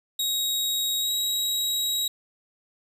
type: tone with pitch glide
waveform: sawtooth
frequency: 3793 to 3833 Hz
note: A#7 to A#7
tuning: +29 to +47 cents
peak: -21 dBFS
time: 0.19-2.08 s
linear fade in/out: 5 ms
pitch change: +18 cents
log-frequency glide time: 1-1.1 s
effects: 9-bit